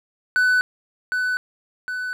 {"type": "tone with echo", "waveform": "triangle", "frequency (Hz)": 1498, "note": "F#6", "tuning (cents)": 21, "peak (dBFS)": -13, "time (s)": [0.36, 0.61], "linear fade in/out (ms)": 0, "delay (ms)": 760, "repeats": 2, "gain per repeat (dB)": -5, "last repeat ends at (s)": 2.13, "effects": []}